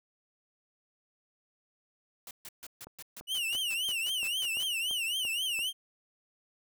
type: noise bursts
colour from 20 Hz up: white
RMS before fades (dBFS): -45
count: 14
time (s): 2.27-4.636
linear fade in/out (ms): 2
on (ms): 39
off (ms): 140
type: click train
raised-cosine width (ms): 1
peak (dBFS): -34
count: 9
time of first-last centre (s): 2.87-5.591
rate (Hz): 2.94
type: tone with vibrato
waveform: 45% pulse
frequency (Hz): 2889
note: F#7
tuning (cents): -42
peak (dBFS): -30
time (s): 3.27-5.73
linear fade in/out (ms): 50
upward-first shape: triangle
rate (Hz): 3.8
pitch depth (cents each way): 190
effects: none